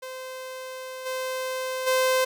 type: tone with level steps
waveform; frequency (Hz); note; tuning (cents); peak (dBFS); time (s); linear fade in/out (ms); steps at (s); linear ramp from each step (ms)
sawtooth; 517; C5; -21; -31 / -24 / -16; 0.02-2.25; 10; 1.05 / 1.86; 20
effects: none